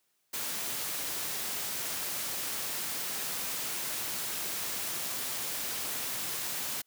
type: noise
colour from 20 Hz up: white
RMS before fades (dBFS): -35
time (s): 0.33-6.82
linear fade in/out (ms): 10
effects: white hiss -75 dBFS RMS until 6.86 s + high-pass 100 Hz 12 dB/octave